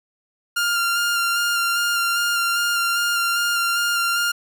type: tone with vibrato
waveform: sawtooth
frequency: 1396.9 Hz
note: F6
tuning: in tune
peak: -15 dBFS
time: 0.56-4.32 s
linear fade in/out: 10 ms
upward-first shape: square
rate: 2.5 Hz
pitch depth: 13 cents each way
effects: none